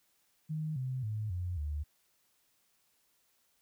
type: tone with pitch steps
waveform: sine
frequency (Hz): 155.56 / 129.31 / 107.49 / 89.35 / 74.27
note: D#3 / C3 / A2 / F2 / D2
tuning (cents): 0 / -20 / -40 / +40 / +20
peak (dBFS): -33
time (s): 0.49-1.84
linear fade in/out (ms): 20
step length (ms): 270
effects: white hiss -73 dBFS RMS until 3.61 s